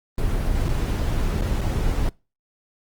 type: noise with dropouts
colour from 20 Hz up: brown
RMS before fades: -22 dBFS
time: 0.18-2.09 s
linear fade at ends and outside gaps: 2 ms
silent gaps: 0.685-0.689 / 1.412-1.42 / 1.61-1.614 s
effects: noise-tail reverb RT60 0.3 s tail -25 dB re dry + Opus 24 kbps